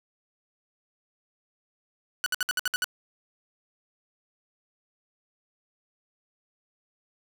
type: tone bursts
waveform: sawtooth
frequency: 1481 Hz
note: F#6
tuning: 1 cent sharp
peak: -20 dBFS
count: 8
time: 2.24-2.843 s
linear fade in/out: 0 ms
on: 22 ms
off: 61 ms
effects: none